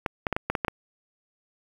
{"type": "clicks", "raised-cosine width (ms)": 0.5, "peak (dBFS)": -10, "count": 8, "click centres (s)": [0.062, 0.268, 0.327, 0.365, 0.5, 0.552, 0.648, 0.682], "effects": ["7-bit"]}